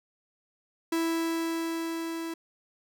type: tone with level ramp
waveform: 45% pulse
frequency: 329.6 Hz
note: E4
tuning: in tune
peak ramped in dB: -25 to -33 dBFS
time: 0.92-2.34 s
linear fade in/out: 5 ms
effects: none